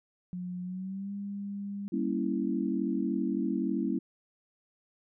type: tone with pitch glide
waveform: sine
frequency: 179.9 to 200.8 Hz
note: F#3 to G3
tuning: -48 to +42 cents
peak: -34 dBFS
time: 0.33-1.88 s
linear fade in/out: 0 ms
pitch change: +190 cents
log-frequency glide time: 0.63-1.12 s
type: chord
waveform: sine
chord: G diminished seventh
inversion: none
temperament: equal with one note detuned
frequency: 196 / 233.8 / 277.2 / 329.6 Hz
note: G3 / Bb3 / Db4 / Fb4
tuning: 0 / +5 / 0 / 0 cents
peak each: -33 dBFS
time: 1.92-3.99 s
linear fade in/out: 10 ms
effects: none